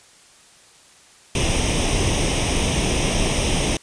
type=noise with comb filter; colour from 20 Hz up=pink; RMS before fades=-20 dBFS; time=1.35-3.77 s; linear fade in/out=2 ms; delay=0.34 ms; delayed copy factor=+0.7; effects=white hiss -50 dBFS RMS until 3.82 s + resampled to 22050 Hz